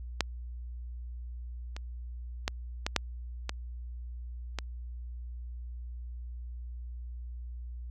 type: clicks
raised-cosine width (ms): 0.2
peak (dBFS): -8 / -23 / -11 / -12 / -7 / -15 / -16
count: 7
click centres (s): 0.207 / 1.765 / 2.479 / 2.865 / 2.963 / 3.494 / 4.587
effects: added 60 Hz sine -38 dBFS peak until 7.9 s